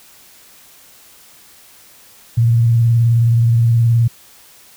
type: tone with vibrato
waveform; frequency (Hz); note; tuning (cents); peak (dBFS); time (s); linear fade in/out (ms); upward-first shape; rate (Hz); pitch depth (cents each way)
sine; 116.54; A#2; 0; -9; 2.37-4.08; 10; sine; 19; 41
effects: white hiss -45 dBFS RMS until 4.76 s